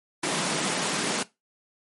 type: high-pass noise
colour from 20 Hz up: pink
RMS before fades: -27 dBFS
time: 0.23-1.23 s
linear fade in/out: 5 ms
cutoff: 150 Hz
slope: 48 dB/octave
effects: noise-tail reverb RT60 0.2 s tail -18 dB re dry + MP3 48 kbps